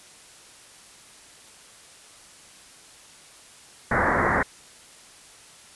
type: low-pass noise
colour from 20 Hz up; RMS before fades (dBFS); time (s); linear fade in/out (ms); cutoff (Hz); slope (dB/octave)
white; -22; 3.91-4.43; 5; 2000; 96
effects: white hiss -49 dBFS RMS until 5.75 s + resampled to 24000 Hz